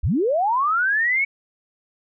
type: linear sweep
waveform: sine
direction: up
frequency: 41.2 to 2246 Hz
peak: -17 dBFS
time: 0.03-1.25 s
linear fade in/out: 10 ms
effects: none